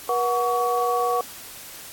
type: tone cluster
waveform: sine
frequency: 481.6 / 735 / 1130 Hz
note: B4 / F#5 / C#6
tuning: -44 / -12 / +33 cents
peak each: -24 dBFS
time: 0.09-1.21 s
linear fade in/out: 2 ms
effects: white hiss -40 dBFS RMS until 1.92 s + AAC 64 kbps